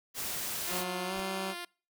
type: noise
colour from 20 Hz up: white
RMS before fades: -36 dBFS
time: 0.14-0.85 s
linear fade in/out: 50 ms
type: tone with vibrato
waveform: 5% pulse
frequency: 349.3 Hz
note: F4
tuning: in tune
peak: -27 dBFS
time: 0.67-1.65 s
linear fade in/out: 5 ms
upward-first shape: triangle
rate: 12 Hz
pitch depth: 9 cents each way
type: tone with pitch glide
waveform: 10% pulse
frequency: 182.2 to 190.82 Hz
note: F#3 to G3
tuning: -26 to -46 cents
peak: -26 dBFS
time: 0.69-1.55 s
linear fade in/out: 50 ms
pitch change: +80 cents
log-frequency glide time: 1.06-1.14 s
type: noise with exponential growth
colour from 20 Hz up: pink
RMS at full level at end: -42 dBFS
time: 1.07-1.2 s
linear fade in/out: 0 ms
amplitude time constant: 27 ms
effects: noise-tail reverb RT60 0.4 s tail -26 dB re dry